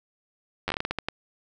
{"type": "slowing click train", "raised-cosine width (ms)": 0.3, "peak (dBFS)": -11, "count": 11, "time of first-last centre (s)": [0.68, 1.086], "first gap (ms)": 10, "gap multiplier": 1.29, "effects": []}